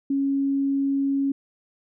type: tone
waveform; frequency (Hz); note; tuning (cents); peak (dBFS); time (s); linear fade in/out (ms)
sine; 275.8; C#4; -9; -20; 0.1-1.32; 5
effects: none

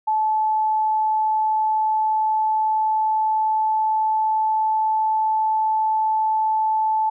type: tone with pitch glide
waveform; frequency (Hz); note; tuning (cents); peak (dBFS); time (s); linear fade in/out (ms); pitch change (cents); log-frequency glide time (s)
sine; 867 to 872.5; A5 to A5; -26 to -15; -17; 0.07-7.1; 10; +11; 0.71-5.05
effects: none

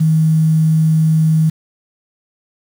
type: tone with quantisation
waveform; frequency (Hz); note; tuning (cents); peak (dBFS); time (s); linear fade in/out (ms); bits
sine; 158.4; D#3; +31; -9; 0-1.5; 10; 6
effects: none

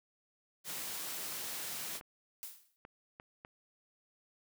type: high-pass noise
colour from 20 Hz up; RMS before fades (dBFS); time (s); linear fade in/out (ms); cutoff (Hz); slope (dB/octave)
white; -41; 0.64-2.01; 50; 110; 48
type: clicks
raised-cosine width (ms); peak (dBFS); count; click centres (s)
0.5; -34; 6; 1.324 / 1.954 / 2.011 / 2.851 / 3.199 / 3.449
type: noise with exponential decay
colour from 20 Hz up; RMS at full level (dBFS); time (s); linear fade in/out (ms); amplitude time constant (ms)
blue; -42; 2.43-2.76; 0; 71
effects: none

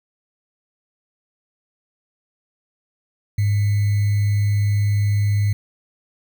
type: tone with sample-and-hold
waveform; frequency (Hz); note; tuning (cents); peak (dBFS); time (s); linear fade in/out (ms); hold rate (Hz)
sine; 102.7; G#2; -19; -15; 3.38-5.53; 5; 2100
effects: none

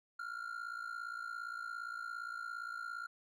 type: ring-modulated tone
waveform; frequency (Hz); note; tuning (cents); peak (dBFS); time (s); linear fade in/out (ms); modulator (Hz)
triangle; 1396.9; F6; 0; -36; 0.19-3.07; 5; 28.7
effects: none

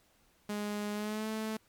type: tone with pitch glide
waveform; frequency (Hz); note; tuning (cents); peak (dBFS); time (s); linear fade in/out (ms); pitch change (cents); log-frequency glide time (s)
sawtooth; 207.7 to 218.5; G#3 to A3; 0 to -12; -30; 0.49-1.57; 5; +88; 0.93-1.28
effects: pink hiss -68 dBFS RMS until 1.68 s + MP3 96 kbps

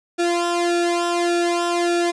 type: tone with flanger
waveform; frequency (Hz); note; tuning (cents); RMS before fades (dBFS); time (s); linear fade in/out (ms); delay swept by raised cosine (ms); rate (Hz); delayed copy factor
sawtooth; 345.9; F4; -17; -20; 0.18-2.12; 20; 1.9 to 2.44; 1.7; -0.9
effects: resampled to 22050 Hz

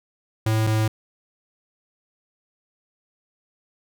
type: tone pair in turn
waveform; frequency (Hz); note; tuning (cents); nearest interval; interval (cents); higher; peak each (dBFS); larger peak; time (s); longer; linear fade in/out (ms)
square; 110 / 109.3; A2 / A2; 0 / -11; unison; 11; first; -19; neither; 0.46-0.67 / 0.67-0.88; neither; 5
effects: none

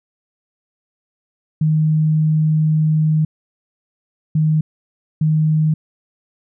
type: tone bursts at uneven times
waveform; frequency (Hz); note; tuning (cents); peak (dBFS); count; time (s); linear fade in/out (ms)
sine; 155.56; D#3; 0; -12; 3; 1.61-3.25 / 4.35-4.61 / 5.21-5.74; 5
effects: none

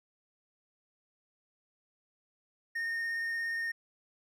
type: tone with vibrato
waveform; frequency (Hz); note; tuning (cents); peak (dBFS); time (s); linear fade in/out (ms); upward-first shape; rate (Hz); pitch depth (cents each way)
triangle; 1838; A#6; -25; -30; 2.75-3.72; 10; triangle; 17; 12
effects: none

